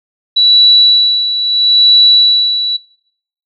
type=tone with tremolo; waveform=sine; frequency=3936 Hz; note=B7; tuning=7 cents flat; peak=-3 dBFS; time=0.36-2.77 s; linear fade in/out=10 ms; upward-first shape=sine; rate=0.76 Hz; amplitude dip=65%; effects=noise-tail reverb RT60 0.7 s tail -23 dB re dry